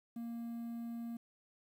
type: tone with quantisation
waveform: triangle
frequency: 233.1 Hz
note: A#3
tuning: in tune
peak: -38 dBFS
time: 0.16-1.17 s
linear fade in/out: 5 ms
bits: 11
effects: none